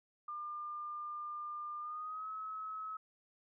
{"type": "tone with pitch glide", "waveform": "sine", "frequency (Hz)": [1200, 1286.1], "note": ["D6", "E6"], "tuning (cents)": [37, -43], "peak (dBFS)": -40, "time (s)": [0.28, 2.97], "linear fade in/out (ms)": 5, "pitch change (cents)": 120, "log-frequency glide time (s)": [1.8, 2.28], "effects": []}